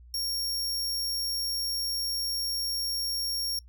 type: tone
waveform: sawtooth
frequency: 5540 Hz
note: F8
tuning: 15 cents flat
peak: -26 dBFS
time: 0.14-3.59 s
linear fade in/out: 2 ms
effects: noise-tail reverb RT60 0.1 s tail -24 dB re dry + added 60 Hz sine -48 dBFS peak until 3.68 s